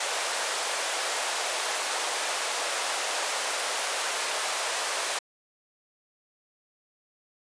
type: high-pass noise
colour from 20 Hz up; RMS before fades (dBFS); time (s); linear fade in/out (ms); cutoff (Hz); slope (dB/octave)
pink; -29; 0-5.19; 5; 530; 24
effects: resampled to 22050 Hz